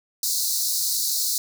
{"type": "high-pass noise", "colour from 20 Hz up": "pink", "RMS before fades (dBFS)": -24, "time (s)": [0.23, 1.38], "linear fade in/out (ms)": 2, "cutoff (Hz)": 4000, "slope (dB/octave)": 96, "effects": []}